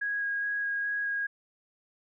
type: tone with vibrato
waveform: sine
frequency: 1646 Hz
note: G#6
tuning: 16 cents flat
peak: -28 dBFS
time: 0.01-1.27 s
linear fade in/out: 10 ms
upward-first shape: square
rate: 2.4 Hz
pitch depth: 8 cents each way
effects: none